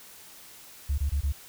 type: tone bursts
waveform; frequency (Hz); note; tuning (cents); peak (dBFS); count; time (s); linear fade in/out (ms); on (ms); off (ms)
sine; 71; C#2; +42; -22; 4; 0.89-1.323; 10; 91; 23
effects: tanh soft clip ceiling -20 dBFS + white hiss -49 dBFS RMS until 1.48 s